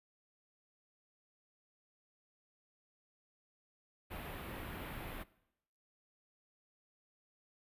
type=band-stop noise; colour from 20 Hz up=pink; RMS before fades=-45 dBFS; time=4.1-5.24 s; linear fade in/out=20 ms; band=3100 to 13000 Hz; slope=24 dB/octave; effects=noise-tail reverb RT60 0.8 s tail -20 dB re dry + resampled to 32000 Hz